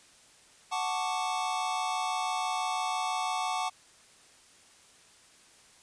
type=chord; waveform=square; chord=D major seventh; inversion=first; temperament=equal; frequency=740 / 880 / 1108.7 / 1174.7 Hz; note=F#5 / A5 / C#6 / D6; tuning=0 / 0 / 0 / 0 cents; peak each=-34 / -35 / -37 / -38 dBFS; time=0.71-3.7 s; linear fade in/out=20 ms; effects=white hiss -58 dBFS RMS until 5.82 s + resampled to 22050 Hz